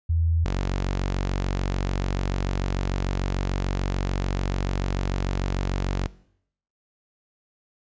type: tone pair in turn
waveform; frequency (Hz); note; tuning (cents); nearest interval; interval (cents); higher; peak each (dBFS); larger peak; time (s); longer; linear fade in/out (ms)
sine / sawtooth; 82.41 / 46.8; E2 / F#1; 0 / +20; minor seventh; 980; first; -19; neither; 0.09-0.45 / 0.45-6.07; second; 10
effects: noise-tail reverb RT60 0.7 s tail -20 dB re dry + resampled to 16000 Hz